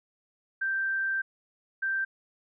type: tone pair in turn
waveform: sine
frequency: 1568 / 1568 Hz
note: G6 / G6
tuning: 0 / 0 cents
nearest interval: unison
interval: 0 cents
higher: neither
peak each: -26 dBFS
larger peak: neither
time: 0.61-1.22 / 1.82-2.05 s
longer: first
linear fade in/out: 10 ms
effects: none